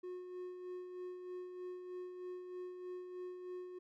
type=tone with tremolo; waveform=triangle; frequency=362.7 Hz; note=F#4; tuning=34 cents flat; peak=-40 dBFS; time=0.03-3.79 s; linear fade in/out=10 ms; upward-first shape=sine; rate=3.2 Hz; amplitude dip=45%; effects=none